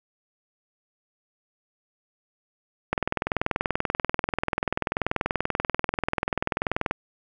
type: click train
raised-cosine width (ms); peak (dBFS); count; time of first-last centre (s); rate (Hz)
0.5; -8; 83; 2.93-6.911; 20.6
effects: none